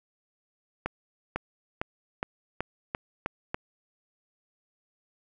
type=accelerating click train; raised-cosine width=0.5 ms; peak=-14 dBFS; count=8; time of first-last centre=0.86-3.545 s; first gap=500 ms; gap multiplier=0.91; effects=none